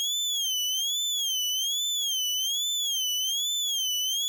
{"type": "tone with vibrato", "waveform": "30% pulse", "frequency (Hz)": 3236, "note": "G#7", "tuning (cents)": -46, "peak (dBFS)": -23, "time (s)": [0, 4.28], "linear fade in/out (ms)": 0, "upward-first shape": "sine", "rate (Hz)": 1.2, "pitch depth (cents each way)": 150, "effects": []}